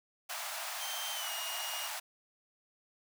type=high-pass noise; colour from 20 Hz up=pink; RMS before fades=-40 dBFS; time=0.29-2 s; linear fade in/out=10 ms; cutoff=620 Hz; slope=96 dB/octave
type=tone with pitch glide; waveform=sawtooth; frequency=3136 to 2859 Hz; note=G7 to F7; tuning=0 to +40 cents; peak=-37 dBFS; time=0.78-1.9 s; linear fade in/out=50 ms; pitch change=-160 cents; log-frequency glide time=1.12-1.31 s
effects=none